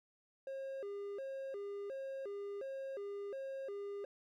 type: tone with vibrato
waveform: triangle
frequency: 466.2 Hz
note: A#4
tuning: in tune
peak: -39 dBFS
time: 0.47-4.05 s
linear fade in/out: 2 ms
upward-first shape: square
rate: 1.4 Hz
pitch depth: 250 cents each way
effects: none